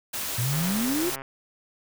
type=noise; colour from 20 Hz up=white; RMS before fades=-31 dBFS; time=0.13-1.16 s; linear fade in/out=10 ms
type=exponential sweep; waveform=sine; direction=up; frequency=113.7 to 369.5 Hz; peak=-24 dBFS; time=0.38-1.1 s; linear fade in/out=5 ms
type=click train; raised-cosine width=0.5 ms; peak=-22 dBFS; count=94; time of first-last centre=0.53-1.219 s; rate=135 Hz
effects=none